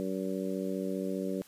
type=harmonic tone; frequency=95 Hz; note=F#2; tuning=46 cents sharp; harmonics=2 / 3 / 4 / 5 / 6; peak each=-35 / -37 / -38 / -39 / -40 dBFS; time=0-1.42 s; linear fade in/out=0 ms; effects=white hiss -57 dBFS RMS until 1.47 s + resampled to 32000 Hz